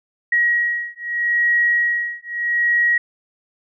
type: beating tone pair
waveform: sine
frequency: 1901 / 1901.79 Hz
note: A#6 / A#6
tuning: +33 / +34 cents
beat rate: 0.79 Hz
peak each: -19 dBFS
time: 0.32-2.98 s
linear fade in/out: 5 ms
effects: none